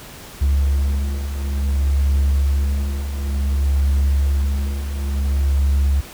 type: beating tone pair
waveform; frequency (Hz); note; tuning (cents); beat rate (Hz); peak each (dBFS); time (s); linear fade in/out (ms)
triangle; 69.1 / 69.66; C#2 / C#2; -5 / +9; 0.56; -20 / -14; 0.41-6.01; 10
effects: tanh soft clip ceiling -7 dBFS + pink hiss -38 dBFS RMS until 6.13 s